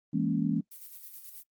sine chord, A# half-diminished seventh, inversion second, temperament equal with one note detuned, 164.81 / 205.9 / 233.1 / 277.2 Hz, E3 / G#3 / A#3 / C#4, 0 / -15 / 0 / 0 cents, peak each -31 dBFS, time 0.13-0.61 s, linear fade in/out 10 ms
violet noise with tremolo, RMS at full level -45 dBFS, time 0.71-1.43 s, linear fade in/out 10 ms, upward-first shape square, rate 9.4 Hz, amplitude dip 40%
effects noise-tail reverb RT60 0.1 s tail -23 dB re dry + Opus 32 kbps

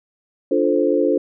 sine chord, D minor seventh, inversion none, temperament equal, 293.7 / 349.2 / 440 / 523.3 Hz, D4 / F4 / A4 / C5, 0 / 0 / 0 / 0 cents, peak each -20 dBFS, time 0.51-1.18 s, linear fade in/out 5 ms, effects none

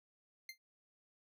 25% pulse tone with exponential decay, 2100 Hz, C7, 6 cents sharp, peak -38 dBFS, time 0.49-0.58 s, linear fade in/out 2 ms, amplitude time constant 18 ms, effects none

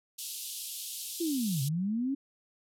white band-pass noise, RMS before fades -40 dBFS, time 0.18-1.69 s, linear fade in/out 10 ms, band 2900 to 14000 Hz, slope 48 dB/octave
sine linear two-way sweep, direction down then up, 350 to 129.7 to 282.2 Hz, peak -28 dBFS, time 1.2-2.15 s, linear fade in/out 10 ms, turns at 1.62 s
effects none

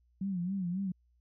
sine tone with vibrato, 185 Hz, F#3, in tune, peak -31 dBFS, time 0.21-0.92 s, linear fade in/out 5 ms, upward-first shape sine, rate 3.7 Hz, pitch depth 120 cents each way, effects added 60 Hz sine -66 dBFS peak until 1.2 s

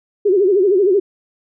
sine tone with vibrato, 386.5 Hz, G4, 24 cents flat, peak -10 dBFS, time 0.25-1 s, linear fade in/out 10 ms, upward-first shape sine, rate 13 Hz, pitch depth 140 cents each way, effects none

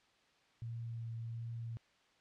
sine tone with vibrato, 115.4 Hz, A#2, 17 cents flat, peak -40 dBFS, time 0.62-1.77 s, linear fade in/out 0 ms, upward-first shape triangle, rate 1.4 Hz, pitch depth 15 cents each way, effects white hiss -70 dBFS RMS until 2.2 s + low-pass 4000 Hz 12 dB/octave

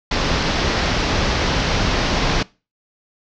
pink low-pass noise, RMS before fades -19 dBFS, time 0.11-2.43 s, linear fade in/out 5 ms, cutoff 5800 Hz, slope 48 dB/octave, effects noise-tail reverb RT60 0.3 s tail -22 dB re dry

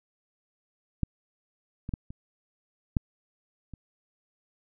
clicks, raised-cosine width 5 ms, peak -13 / -22 / -16 / -28 / -11 / -29 dBFS, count 6, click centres 1.033 / 1.891 / 1.938 / 2.105 / 2.968 / 3.737 s, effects none

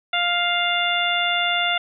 harmonic tone, 700 Hz, F5, 4 cents sharp, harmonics 1 / 2 / 3 / 4 / 5, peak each -25 / -25 / -25 / -25 / -25 dBFS, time 0.13-1.78 s, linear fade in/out 5 ms, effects none

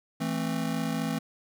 square chord, A minor, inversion second, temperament just, 165 / 220 / 264 Hz, E3 / A3 / C4, +2 / 0 / +16 cents, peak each -33 dBFS, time 0.2-1.19 s, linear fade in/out 10 ms, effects none

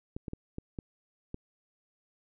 clicks, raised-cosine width 3 ms, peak -24 dBFS, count 6, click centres 0.165 / 0.282 / 0.334 / 0.584 / 0.788 / 1.344 s, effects none

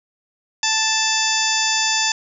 harmonic tone with a mistuned harmonic, 880 Hz, A5, in tune, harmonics 1 / 2 / 3 / 4 / 5 / 6 / 7 / 8, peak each -25 / -25 / -25 / -25 / -25 / -25 / -25 / -25 dBFS, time 0.63-2.12 s, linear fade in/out 2 ms, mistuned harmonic 5, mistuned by +110 cents, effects none

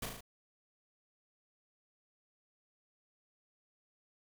pink noise with echo, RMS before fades -39 dBFS, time 0.02-0.06 s, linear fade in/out 5 ms, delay 37 ms, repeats 4, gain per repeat -3 dB, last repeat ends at 0.208 s, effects none

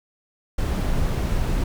brown noise, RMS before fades -22 dBFS, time 0.58-1.64 s, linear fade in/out 5 ms, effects none

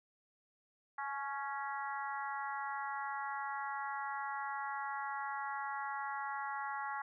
harmonic tone with a mistuned harmonic, 277.2 Hz, C#4, in tune, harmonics 3 / 4 / 5 / 6 / 7, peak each -41 / -43 / -45 / -47 / -48 dBFS, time 0.98-7.02 s, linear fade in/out 5 ms, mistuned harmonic 3, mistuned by +23 cents, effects none

